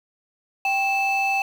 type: tone pair together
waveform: sine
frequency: 784 / 2633 Hz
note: G5 / E7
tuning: 0 / -3 cents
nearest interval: octave + major sixth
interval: 2097 cents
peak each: -20 dBFS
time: 0.65-1.42 s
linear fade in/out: 2 ms
effects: tanh soft clip ceiling -16 dBFS + 7-bit